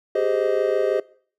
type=chord; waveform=triangle; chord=Ab major seventh; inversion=third; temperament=just; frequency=389.3 / 415.3 / 519.1 / 623 Hz; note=G4 / Ab4 / C5 / Eb5; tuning=-12 / 0 / -14 / +2 cents; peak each=-22 dBFS; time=0.15-1 s; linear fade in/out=5 ms; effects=noise-tail reverb RT60 0.5 s tail -21 dB re dry